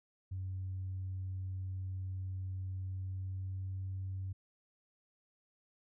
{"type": "tone with pitch glide", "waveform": "sine", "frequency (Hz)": [93.9, 94.94], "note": ["F#2", "F#2"], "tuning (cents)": [26, 45], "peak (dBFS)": -36, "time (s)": [0.31, 4.33], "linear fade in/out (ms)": 10, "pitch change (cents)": 19, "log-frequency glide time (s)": [2.8, 3.85], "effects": ["tanh soft clip ceiling -33 dBFS"]}